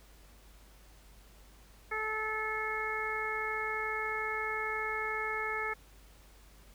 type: harmonic tone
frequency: 434.4 Hz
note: A4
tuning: 22 cents flat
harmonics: 1 / 2 / 3 / 4 / 5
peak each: -40 / -41 / -38 / -38 / -37 dBFS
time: 1.91-5.74 s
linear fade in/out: 10 ms
effects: added 50 Hz sine -56 dBFS peak until 6.74 s + pink hiss -61 dBFS RMS until 6.74 s